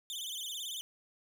sawtooth tone with vibrato, 3322 Hz, G#7, in tune, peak -35 dBFS, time 0.1-0.81 s, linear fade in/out 0 ms, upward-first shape sine, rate 18 Hz, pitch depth 180 cents each way, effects none

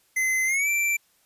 square tone with pitch glide, 2052 to 2344 Hz, C7 to D7, -34 to -4 cents, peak -22 dBFS, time 0.16-0.97 s, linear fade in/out 10 ms, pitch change +230 cents, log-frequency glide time 0.45-0.69 s, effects white hiss -64 dBFS RMS until 1.25 s + resampled to 32000 Hz

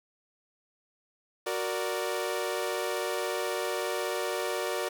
sawtooth chord, Gb augmented, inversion none, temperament equal, 370 / 466.2 / 587.3 Hz, Gb4 / Bb4 / D5, 0 / 0 / 0 cents, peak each -30 dBFS, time 1.46-4.89 s, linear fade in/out 10 ms, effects 8-bit

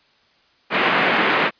white band-pass noise, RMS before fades -18 dBFS, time 0.7-1.51 s, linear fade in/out 50 ms, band 170 to 2500 Hz, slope 24 dB/octave, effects white hiss -58 dBFS RMS until 1.59 s + resampled to 11025 Hz

